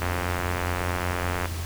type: click train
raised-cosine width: 0.5 ms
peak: -12 dBFS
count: 129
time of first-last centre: 0.02-1.457 s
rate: 89.1 Hz
effects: added 84 Hz sine -29 dBFS peak until 1.65 s + pink hiss -37 dBFS RMS until 1.65 s